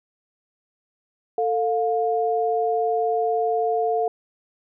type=tone pair together; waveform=sine; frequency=445.9 / 707.8 Hz; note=A4 / F5; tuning=+23 / +23 cents; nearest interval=minor sixth; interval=800 cents; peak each=-22 dBFS; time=1.38-4.08 s; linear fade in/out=2 ms; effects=none